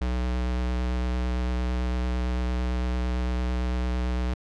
square tone with vibrato, 61.74 Hz, B1, in tune, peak -25 dBFS, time 0.01-4.34 s, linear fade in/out 5 ms, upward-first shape square, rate 8.9 Hz, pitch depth 11 cents each way, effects low-pass 5000 Hz 12 dB/octave

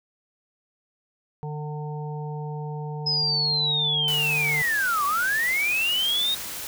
harmonic tone, 150 Hz, D3, 37 cents sharp, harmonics 1 / 3 / 5 / 6, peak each -30 / -38 / -42 / -40 dBFS, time 1.43-4.62 s, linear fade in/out 0 ms
sine linear two-way sweep, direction down then up, 5130 to 1108.7 to 3769 Hz, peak -21 dBFS, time 3.06-6.35 s, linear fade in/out 10 ms, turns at 5.05 s
white noise, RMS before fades -34 dBFS, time 4.08-6.67 s, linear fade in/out 0 ms
effects none

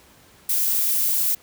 violet noise, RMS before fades -21 dBFS, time 0.49-1.35 s, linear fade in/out 5 ms, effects pink hiss -52 dBFS RMS until 1.42 s + high-pass 60 Hz 12 dB/octave

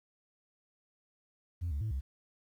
sine tone with pitch steps, 86.2 / 71.8 / 109 / 66.9 Hz, F2 / D2 / A2 / C2, -22 / -39 / -16 / +39 cents, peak -30 dBFS, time 1.61-2.01 s, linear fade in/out 20 ms, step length 100 ms, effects tanh soft clip ceiling -30 dBFS + 11-bit

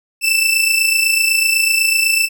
sawtooth tone pair together, 2637 / 2665 Hz, E7 / E7, 0 / +18 cents, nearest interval unison, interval 18 cents, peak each -12 dBFS, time 0.21-2.29 s, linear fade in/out 50 ms, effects none

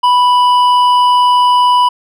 sine tone with hard clipping, 987.8 Hz, B5, in tune, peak -8 dBFS, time 0.03-1.89 s, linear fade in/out 10 ms, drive 7 dB, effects none

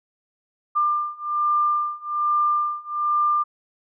sine beating tone pair, 1194 / 1195.2 Hz, D6 / D6, +28 / +30 cents, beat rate 1.2 Hz, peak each -23 / -22 dBFS, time 0.75-3.44 s, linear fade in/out 20 ms, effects none

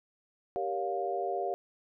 sine chord, G half-diminished seventh, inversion none, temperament just, 392 / 470.4 / 564.5 / 705.6 Hz, G4 / Bb4 / Db5 / F5, 0 / +16 / +31 / +18 cents, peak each -35 / -38 / -38 / -33 dBFS, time 0.56-1.54 s, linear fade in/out 0 ms, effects none

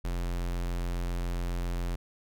square tone, 43.65 Hz, F1, in tune, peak -30 dBFS, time 0.04-1.96 s, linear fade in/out 10 ms, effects none

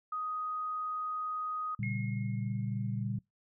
sine tone, 1249 Hz, D#6, 6 cents sharp, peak -33 dBFS, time 0.12-1.75 s, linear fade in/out 5 ms
sine chord, G diminished, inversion first, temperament just, 117.6 / 141.12 / 196 Hz, Bb2 / Db3 / G3, +16 / +31 / 0 cents, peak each -34 / -39 / -37 dBFS, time 1.79-3.19 s, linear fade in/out 5 ms
sine tone with exponential decay, 2156 Hz, C#7, 49 cents flat, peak -37 dBFS, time 1.83-3.03 s, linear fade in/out 1 ms, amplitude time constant 260 ms
effects noise-tail reverb RT60 0.2 s tail -26 dB re dry

